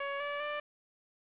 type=tone with pitch steps; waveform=15% pulse; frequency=560 / 577 / 591 Hz; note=C#5 / D5 / D5; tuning=+18 / -31 / +11 cents; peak=-28 dBFS; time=0-0.6 s; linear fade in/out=5 ms; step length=200 ms; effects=resampled to 8000 Hz + 9-bit